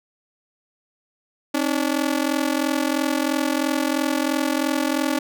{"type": "ring-modulated tone", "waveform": "sawtooth", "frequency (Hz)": 287.8, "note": "D4", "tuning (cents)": -35, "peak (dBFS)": -13, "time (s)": [1.54, 5.19], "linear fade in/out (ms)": 5, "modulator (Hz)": 21.5, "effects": []}